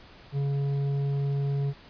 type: tone with tanh clipping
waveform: sine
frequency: 140.1 Hz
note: C#3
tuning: 19 cents sharp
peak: -26 dBFS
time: 0.32-1.74 s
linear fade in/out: 50 ms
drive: 8 dB
effects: pink hiss -51 dBFS RMS until 1.89 s + resampled to 11025 Hz